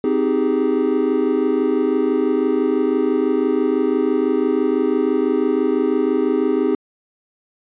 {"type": "chord", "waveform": "triangle", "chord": "Ab major seventh", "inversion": "first", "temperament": "just", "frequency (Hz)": [259.6, 311.5, 389.3, 415.3], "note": ["C4", "Eb4", "G4", "Ab4"], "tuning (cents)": [-13, 2, -12, 0], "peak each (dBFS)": -19, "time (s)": [0.04, 6.75], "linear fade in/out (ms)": 2, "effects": ["resampled to 8000 Hz"]}